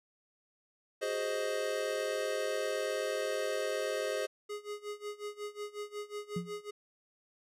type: chord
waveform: square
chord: Ab dominant seventh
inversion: third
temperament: equal with one note detuned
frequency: 375.2 / 415.3 / 523.3 / 622.3 Hz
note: Gb4 / Ab4 / C5 / Eb5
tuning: +24 / 0 / 0 / 0 cents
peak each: -43 / -38 / -37 / -38 dBFS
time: 1.01-4.27 s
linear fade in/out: 20 ms
type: tone with tremolo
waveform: square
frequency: 415.3 Hz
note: G#4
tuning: in tune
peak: -37 dBFS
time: 4.49-6.71 s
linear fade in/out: 10 ms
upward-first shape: sine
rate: 5.5 Hz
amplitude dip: 90%
type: tone with exponential decay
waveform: sine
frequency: 174.61 Hz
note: F3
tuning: in tune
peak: -30 dBFS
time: 6.36-6.61 s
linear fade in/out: 5 ms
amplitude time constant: 54 ms
effects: low-pass 11000 Hz 12 dB/octave